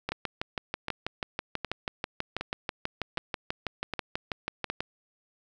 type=two click trains; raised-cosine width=0.3 ms; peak=-14 / -15 dBFS; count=30 / 7; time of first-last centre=0.09-4.805 / 0.12-4.7 s; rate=6.15 / 1.31 Hz; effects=none